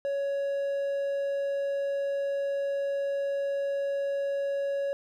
triangle tone, 558 Hz, C#5, 11 cents sharp, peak -25 dBFS, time 0.05-4.93 s, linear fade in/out 0 ms, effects none

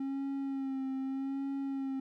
triangle tone with vibrato, 270.1 Hz, C#4, 45 cents flat, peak -31 dBFS, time 0-2 s, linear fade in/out 5 ms, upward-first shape sine, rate 0.82 Hz, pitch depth 31 cents each way, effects none

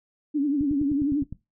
sine tone with vibrato, 286.8 Hz, D4, 41 cents flat, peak -20 dBFS, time 0.34-1.24 s, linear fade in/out 20 ms, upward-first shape triangle, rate 11 Hz, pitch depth 110 cents each way
click train, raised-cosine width 5 ms, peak -22 dBFS, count 8, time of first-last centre 0.61-1.326 s, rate 9.78 Hz
effects noise-tail reverb RT60 0.2 s tail -17 dB re dry

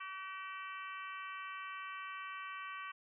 harmonic tone with a mistuned harmonic, 381.2 Hz, G4, 48 cents flat, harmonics 3 / 4 / 5 / 6 / 7 / 8, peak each -45 / -50 / -52 / -52 / -53 / -57 dBFS, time 0-2.92 s, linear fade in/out 10 ms, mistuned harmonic 6, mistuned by +27 cents, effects none

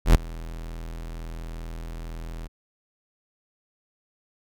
45% pulse tone with ADSR envelope, 41.13 Hz, E1, 3 cents flat, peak -9 dBFS, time 0.05-2.48 s, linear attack 100 ms, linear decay 8 ms, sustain -24 dB, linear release 24 ms, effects none

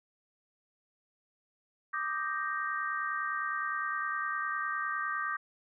sine chord, Eb major seventh, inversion third, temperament equal, 1174.7 / 1244.5 / 1568 / 1864.7 Hz, D6 / Eb6 / G6 / Bb6, 0 / 0 / 0 / 0 cents, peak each -35 / -39 / -36 / -38 dBFS, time 1.93-5.37 s, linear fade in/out 10 ms, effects none

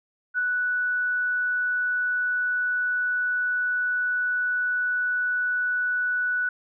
sine tone with ADSR envelope, 1480 Hz, F#6, in tune, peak -20 dBFS, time 0.34-6.49 s, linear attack 43 ms, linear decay 12 ms, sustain -2 dB, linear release 3 ms, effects none

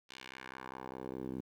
10% pulse tone with band-pass filter sweep, 65 Hz, C2, 11 cents flat, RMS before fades -45 dBFS, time 0.09-1.41 s, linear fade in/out 10 ms, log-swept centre 3600 to 250 Hz, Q 1.4, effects 11-bit

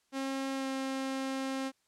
sawtooth tone with pitch glide, 269.4 to 266.9 Hz, C#4 to C4, -49 to +35 cents, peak -29 dBFS, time 0.12-1.72 s, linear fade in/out 50 ms, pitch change -16 cents, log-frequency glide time 0.55-0.67 s, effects white hiss -74 dBFS RMS until 1.87 s + low-pass 9000 Hz 12 dB/octave

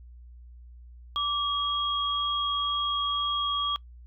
sine tone pair together, 1160 / 3281 Hz, D6 / G#7, -22 / -22 cents, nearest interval octave + tritone, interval 1800 cents, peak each -28 dBFS, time 1.16-3.76 s, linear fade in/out 0 ms, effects noise-tail reverb RT60 0.1 s tail -22 dB re dry + added 60 Hz sine -45 dBFS peak until 4.06 s

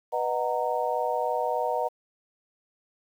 sine chord, B major seventh, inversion none, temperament just, 493.9 / 617.4 / 740.8 / 926 Hz, B4 / D#5 / F#5 / A#5, 0 / -14 / +2 / -12 cents, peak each -30 dBFS, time 0.12-1.89 s, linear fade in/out 20 ms, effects 9-bit

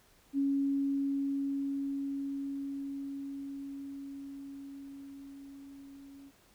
sine tone with level ramp, 277.2 Hz, C#4, in tune, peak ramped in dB -26 to -49 dBFS, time 0.33-6.32 s, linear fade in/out 50 ms, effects pink hiss -64 dBFS RMS until 6.54 s

